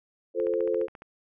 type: chord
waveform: sine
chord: F major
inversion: none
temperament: equal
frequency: 349.2 / 440 / 523.3 Hz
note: F4 / A4 / C5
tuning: 0 / 0 / 0 cents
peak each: -30 / -27 / -28 dBFS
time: 0.34-0.88 s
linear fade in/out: 50 ms
type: click train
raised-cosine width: 0.5 ms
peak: -29 dBFS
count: 10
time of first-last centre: 0.4-1.021 s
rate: 14.5 Hz
effects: none